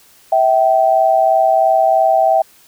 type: tone pair together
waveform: sine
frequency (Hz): 650 / 773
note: E5 / G5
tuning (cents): -24 / -24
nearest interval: minor third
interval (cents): 300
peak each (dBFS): -12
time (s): 0.32-2.42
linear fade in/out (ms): 5
effects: white hiss -48 dBFS RMS until 2.67 s